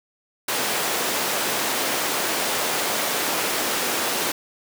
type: high-pass noise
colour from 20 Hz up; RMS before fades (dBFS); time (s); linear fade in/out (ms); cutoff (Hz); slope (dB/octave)
pink; -24; 0.48-4.32; 5; 360; 12
effects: none